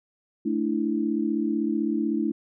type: chord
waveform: sine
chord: A suspended fourth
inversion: none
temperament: equal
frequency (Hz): 220 / 293.7 / 329.6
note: A3 / D4 / E4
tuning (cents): 0 / 0 / 0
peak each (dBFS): -27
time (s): 0.45-2.32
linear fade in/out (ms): 10
effects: none